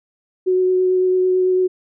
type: tone with vibrato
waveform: sine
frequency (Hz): 369.2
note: F#4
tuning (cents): -4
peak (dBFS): -13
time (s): 0.46-1.68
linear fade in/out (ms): 20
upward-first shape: triangle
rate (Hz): 9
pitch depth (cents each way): 12
effects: none